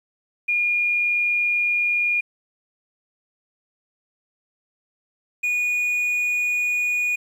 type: tone pair in turn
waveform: sine / triangle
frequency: 2427 / 2455 Hz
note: D#7 / D#7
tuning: -44 / -24 cents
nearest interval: unison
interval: 20 cents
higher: second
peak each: -18 dBFS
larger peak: neither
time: 0.48-2.21 / 5.43-7.16 s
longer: neither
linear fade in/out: 10 ms
effects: 9-bit